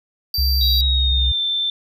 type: tone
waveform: square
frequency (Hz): 4672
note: D8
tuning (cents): -10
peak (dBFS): -20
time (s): 0.34-0.81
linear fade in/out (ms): 2
type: tone with vibrato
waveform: sine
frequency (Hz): 66.9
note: C2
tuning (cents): +39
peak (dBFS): -16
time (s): 0.38-1.32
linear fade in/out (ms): 5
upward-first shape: triangle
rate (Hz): 11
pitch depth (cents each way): 26
type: tone with pitch glide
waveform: sine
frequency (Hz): 3832 to 3555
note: A#7 to A7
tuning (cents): +47 to +17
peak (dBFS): -18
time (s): 0.61-1.7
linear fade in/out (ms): 2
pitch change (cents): -130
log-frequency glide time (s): 0.79-1.4
effects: none